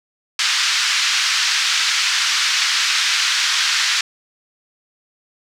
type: band-pass noise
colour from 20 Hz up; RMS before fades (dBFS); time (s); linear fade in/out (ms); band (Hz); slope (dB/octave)
white; -18; 0.39-4.01; 2; 1300 to 5600; 24
effects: none